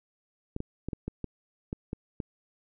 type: clicks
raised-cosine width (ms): 3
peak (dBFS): -20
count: 9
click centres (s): 0.564 / 0.604 / 0.886 / 0.932 / 1.08 / 1.243 / 1.729 / 1.931 / 2.202
effects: none